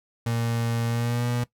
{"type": "tone with pitch glide", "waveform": "35% pulse", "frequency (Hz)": [116.54, 121.07], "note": ["A#2", "B2"], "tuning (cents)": [0, -34], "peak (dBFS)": -22, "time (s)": [0.26, 1.44], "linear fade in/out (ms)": 5, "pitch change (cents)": 66, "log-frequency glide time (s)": [0.86, 1.26], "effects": ["noise-tail reverb RT60 0.1 s tail -18 dB re dry"]}